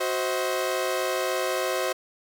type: chord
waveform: sawtooth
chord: C diminished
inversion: second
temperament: equal with one note detuned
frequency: 370 / 523.3 / 637.9 Hz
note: Gb4 / C5 / Eb5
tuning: 0 / 0 / +43 cents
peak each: -26 / -24 / -26 dBFS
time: 0-1.93 s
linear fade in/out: 10 ms
effects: none